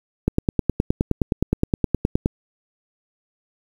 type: click train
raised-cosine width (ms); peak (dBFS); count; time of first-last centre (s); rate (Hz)
3; -4; 20; 0.28-2.259; 9.6
effects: 7-bit